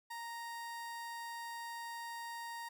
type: tone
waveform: 30% pulse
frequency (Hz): 932.3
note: A#5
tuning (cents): 0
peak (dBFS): -40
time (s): 0.1-2.69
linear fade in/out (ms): 10
effects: none